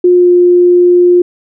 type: tone with pitch glide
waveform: sine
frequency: 357.5 to 354.4 Hz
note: F4 to F4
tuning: +41 to +25 cents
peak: -3 dBFS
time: 0.04-1.22 s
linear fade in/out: 5 ms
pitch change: -16 cents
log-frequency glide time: 0.14-0.3 s
effects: none